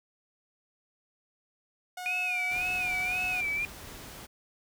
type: tone with pitch glide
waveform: sawtooth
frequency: 727 to 733.3 Hz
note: F#5 to F#5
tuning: -31 to -16 cents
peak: -33 dBFS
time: 1.97-3.41 s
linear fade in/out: 5 ms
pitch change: +15 cents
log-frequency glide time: 2.37-3.23 s
type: tone with vibrato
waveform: sine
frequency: 2438 Hz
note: D#7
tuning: 36 cents flat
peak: -28 dBFS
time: 2.06-3.65 s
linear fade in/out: 0 ms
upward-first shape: sine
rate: 1.9 Hz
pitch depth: 110 cents each way
type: noise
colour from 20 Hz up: pink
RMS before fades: -45 dBFS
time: 2.5-4.27 s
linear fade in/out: 20 ms
effects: none